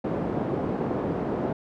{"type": "band-pass noise", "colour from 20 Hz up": "pink", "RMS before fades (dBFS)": -28, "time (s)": [0.04, 1.53], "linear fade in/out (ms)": 5, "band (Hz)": [180, 580], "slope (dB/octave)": 12, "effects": []}